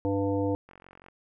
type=harmonic tone; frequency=99 Hz; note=G2; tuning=18 cents sharp; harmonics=1 / 3 / 5 / 7 / 9; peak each=-31 / -28 / -29 / -39 / -38 dBFS; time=0.05-0.55 s; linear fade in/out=0 ms
type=click train; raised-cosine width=0.5 ms; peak=-35 dBFS; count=19; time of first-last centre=0.69-1.085 s; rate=45.6 Hz
effects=none